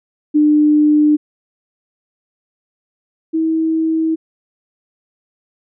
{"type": "tone pair in turn", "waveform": "sine", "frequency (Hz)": [300, 321.4], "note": ["D4", "E4"], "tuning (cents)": [37, -44], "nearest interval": "minor second", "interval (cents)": 119, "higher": "second", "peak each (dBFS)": [-8, -13], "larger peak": "first", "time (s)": [[0.34, 1.17], [3.33, 4.16]], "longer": "neither", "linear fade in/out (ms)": 20, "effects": []}